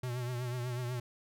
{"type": "tone with vibrato", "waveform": "square", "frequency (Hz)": 123.47, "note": "B2", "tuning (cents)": 0, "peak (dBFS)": -35, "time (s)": [0.03, 1], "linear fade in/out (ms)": 5, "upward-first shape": "triangle", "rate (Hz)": 8.1, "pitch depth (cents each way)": 66, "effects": []}